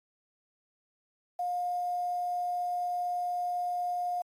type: tone with quantisation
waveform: sine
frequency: 712 Hz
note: F5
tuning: 33 cents sharp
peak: -29 dBFS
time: 1.39-4.22 s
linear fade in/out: 5 ms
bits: 9
effects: AAC 48 kbps